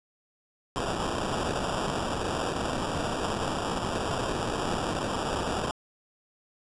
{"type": "noise with sample-and-hold", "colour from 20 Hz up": "white", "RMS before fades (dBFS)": -30, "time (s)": [0.76, 5.71], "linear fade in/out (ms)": 0, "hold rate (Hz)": 2100, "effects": ["resampled to 22050 Hz"]}